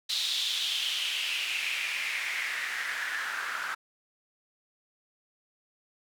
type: noise with band-pass filter sweep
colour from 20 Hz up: white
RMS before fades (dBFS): -32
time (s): 0.09-3.75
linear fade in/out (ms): 10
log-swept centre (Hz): 3900 to 1400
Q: 4.7
effects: none